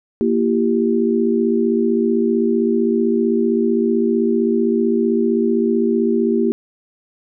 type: chord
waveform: sine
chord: E diminished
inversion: second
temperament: equal with one note detuned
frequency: 233.1 / 336.4 / 392 Hz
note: Bb3 / E4 / G4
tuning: 0 / +35 / 0 cents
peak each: -17 / -20 / -18 dBFS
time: 0.21-6.52 s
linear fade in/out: 0 ms
effects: none